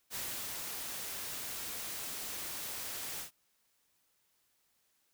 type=noise with ADSR envelope; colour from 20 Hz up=white; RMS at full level=-39 dBFS; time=0.1-3.31 s; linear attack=50 ms; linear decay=380 ms; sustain=-2 dB; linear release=110 ms; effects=white hiss -75 dBFS RMS until 5.13 s